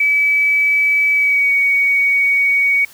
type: tone with pitch glide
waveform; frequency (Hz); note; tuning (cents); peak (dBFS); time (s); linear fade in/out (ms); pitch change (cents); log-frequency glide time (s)
sine; 2292 to 2244; D7 to C#7; -43 to +21; -11; 0-2.85; 5; -36; 1.13-1.52
effects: white hiss -43 dBFS RMS until 2.93 s